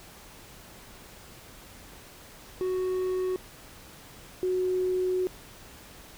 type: tone pair in turn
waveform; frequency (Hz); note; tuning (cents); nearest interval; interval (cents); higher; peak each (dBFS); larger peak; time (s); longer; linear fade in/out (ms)
triangle / sine; 370 / 368.3; F#4 / F#4; 0 / -8; unison; 8; first; -24; neither; 2.61-3.36 / 4.43-5.27; second; 0
effects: pink hiss -49 dBFS RMS until 6.17 s